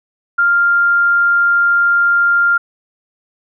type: tone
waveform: sine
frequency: 1396.9 Hz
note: F6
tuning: in tune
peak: -9 dBFS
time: 0.38-2.58 s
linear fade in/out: 10 ms
effects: none